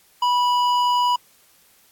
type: tone with hard clipping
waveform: sine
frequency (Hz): 981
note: B5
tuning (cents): -12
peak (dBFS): -18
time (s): 0.22-1.16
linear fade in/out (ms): 5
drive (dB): 10
effects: white hiss -56 dBFS RMS until 1.91 s + AAC 64 kbps